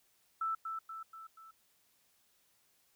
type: tone with echo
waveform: sine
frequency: 1322 Hz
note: E6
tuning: 5 cents sharp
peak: -32 dBFS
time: 0.41-0.55 s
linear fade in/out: 5 ms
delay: 240 ms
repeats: 4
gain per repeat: -5 dB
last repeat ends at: 1.51 s
effects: white hiss -72 dBFS RMS until 2.95 s